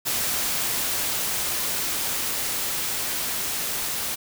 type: noise with level ramp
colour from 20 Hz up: white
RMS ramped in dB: -25 to -28 dBFS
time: 0.05-4.16 s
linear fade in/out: 20 ms
effects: none